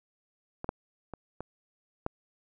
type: clicks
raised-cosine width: 1 ms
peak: -22 / -15 / -25 / -23 / -16 dBFS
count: 5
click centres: 0.644 / 0.691 / 1.137 / 1.406 / 2.064 s
effects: none